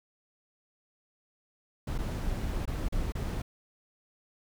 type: noise with dropouts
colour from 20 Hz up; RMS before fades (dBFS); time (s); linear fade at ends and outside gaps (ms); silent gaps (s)
brown; -32; 1.87-3.42; 5; 1.98-1.986 / 2.655-2.675 / 2.886-2.923 / 3.122-3.151
effects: none